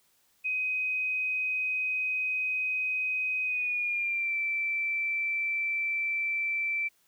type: tone with pitch glide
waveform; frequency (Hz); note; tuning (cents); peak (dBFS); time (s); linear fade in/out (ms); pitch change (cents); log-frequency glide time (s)
sine; 2515 to 2333; D#7 to D7; +18 to -12; -27; 0.44-6.89; 20; -130; 3.44-4.36
effects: white hiss -68 dBFS RMS until 7.07 s